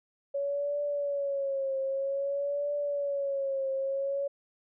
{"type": "tone with vibrato", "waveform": "sine", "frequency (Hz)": 558, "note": "C#5", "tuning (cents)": 11, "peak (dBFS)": -28, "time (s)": [0.34, 4.28], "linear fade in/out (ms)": 10, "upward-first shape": "triangle", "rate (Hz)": 0.52, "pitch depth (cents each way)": 73, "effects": []}